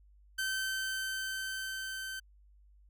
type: tone with level ramp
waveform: sawtooth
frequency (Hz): 1543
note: G6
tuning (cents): -28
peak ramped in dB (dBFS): -28 to -35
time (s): 0.38-2.2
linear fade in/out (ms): 10
effects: added 50 Hz sine -58 dBFS peak until 2.89 s